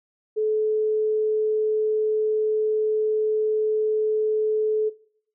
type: tone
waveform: sine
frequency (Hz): 431.3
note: A4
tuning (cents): -35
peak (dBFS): -20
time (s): 0.36-4.9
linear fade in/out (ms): 20
effects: noise-tail reverb RT60 0.6 s tail -18 dB re dry